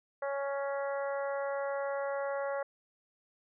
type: harmonic tone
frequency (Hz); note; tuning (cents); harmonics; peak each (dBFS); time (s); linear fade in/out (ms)
278.3; C#4; +7; 2 / 3 / 4 / 5 / 6 / 7; -33 / -41 / -43 / -44 / -47 / -48; 0.22-2.63; 5
effects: none